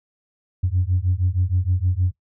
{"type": "beating tone pair", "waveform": "sine", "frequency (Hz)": [88, 94.4], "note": ["F2", "F#2"], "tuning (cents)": [14, 35], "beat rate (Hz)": 6.4, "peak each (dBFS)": -20, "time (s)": [0.63, 2.12], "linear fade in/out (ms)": 10, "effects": ["noise-tail reverb RT60 0.1 s tail -18 dB re dry", "tanh soft clip ceiling -11 dBFS"]}